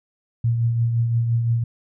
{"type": "tone with tremolo", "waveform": "sine", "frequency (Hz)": 116.7, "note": "A#2", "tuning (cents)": 2, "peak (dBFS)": -15, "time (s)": [0.44, 1.64], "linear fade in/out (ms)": 5, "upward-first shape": "triangle", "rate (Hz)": 5.8, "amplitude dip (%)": 45, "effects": []}